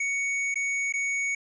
square tone with dropouts, 2230 Hz, C#7, 10 cents sharp, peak -26 dBFS, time 0-1.35 s, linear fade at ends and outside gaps 5 ms, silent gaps 0.543-0.556 / 0.925-0.937 s, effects resampled to 16000 Hz

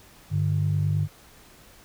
sine tone pair together, 99.95 / 149.3 Hz, G2 / D3, +34 / +29 cents, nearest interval perfect fifth, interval 695 cents, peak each -23 / -23 dBFS, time 0.3-1.08 s, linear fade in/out 50 ms, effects tanh soft clip ceiling -14 dBFS + pink hiss -52 dBFS RMS until 1.84 s

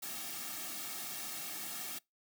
white noise with comb filter, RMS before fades -42 dBFS, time 0.02-1.99 s, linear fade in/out 10 ms, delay 2 ms, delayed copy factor -0.75, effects noise-tail reverb RT60 0.2 s tail -25 dB re dry + high-pass 150 Hz 12 dB/octave

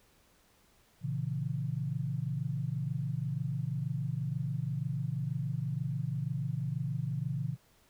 sine chord, A# diminished, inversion none, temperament equal, 116.54 / 138.59 / 164.81 Hz, A#2 / C#3 / E3, 0 / 0 / 0 cents, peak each -37 / -34 / -37 dBFS, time 1.01-7.57 s, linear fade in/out 50 ms, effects pink hiss -66 dBFS RMS until 7.89 s

